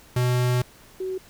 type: tone pair in turn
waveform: square / sine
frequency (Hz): 124.2 / 375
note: B2 / F#4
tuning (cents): +10 / +23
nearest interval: octave + perfect fifth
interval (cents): 1913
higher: second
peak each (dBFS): -20 / -26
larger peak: first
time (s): 0.16-0.62 / 1-1.18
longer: first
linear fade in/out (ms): 5
effects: pink hiss -51 dBFS RMS until 1.29 s